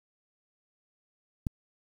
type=click; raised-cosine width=5 ms; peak=-17 dBFS; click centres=1.468 s; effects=8-bit